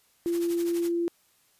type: noise with tremolo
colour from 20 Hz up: white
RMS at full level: -39 dBFS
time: 0.25-0.92 s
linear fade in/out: 50 ms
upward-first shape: triangle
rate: 12 Hz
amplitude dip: 85%
type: tone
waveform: sine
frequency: 341.8 Hz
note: F4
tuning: 37 cents flat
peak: -24 dBFS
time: 0.26-1.08 s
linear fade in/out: 0 ms
effects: white hiss -65 dBFS RMS until 1.59 s + resampled to 32000 Hz